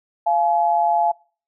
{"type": "tone pair together", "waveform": "sine", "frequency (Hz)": [691.5, 850], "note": ["F5", "G#5"], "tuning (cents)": [-17, 40], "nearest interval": "major third", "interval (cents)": 357, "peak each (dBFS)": -18, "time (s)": [0.26, 1.12], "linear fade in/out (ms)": 10, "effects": ["noise-tail reverb RT60 0.4 s tail -24 dB re dry"]}